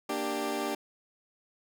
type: chord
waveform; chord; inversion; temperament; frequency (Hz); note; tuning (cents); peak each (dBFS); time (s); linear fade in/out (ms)
20% pulse; G minor; first; equal with one note detuned; 233.1 / 295.4 / 392; Bb3 / D4 / G4; 0 / +10 / 0; -33 / -29 / -29; 0.09-0.75; 5
effects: none